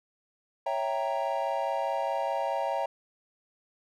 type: chord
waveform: triangle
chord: C# diminished seventh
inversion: none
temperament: equal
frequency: 554.4 / 659.3 / 784 / 932.3 Hz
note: C#5 / E5 / G5 / Bb5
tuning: 0 / 0 / 0 / 0 cents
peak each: -31 dBFS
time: 0.66-2.86 s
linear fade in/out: 5 ms
effects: none